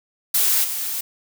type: noise with level steps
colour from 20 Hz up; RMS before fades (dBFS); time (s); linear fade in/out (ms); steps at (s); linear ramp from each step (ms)
blue; -18 / -26; 0.34-1.01; 5; 0.63; 20
effects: none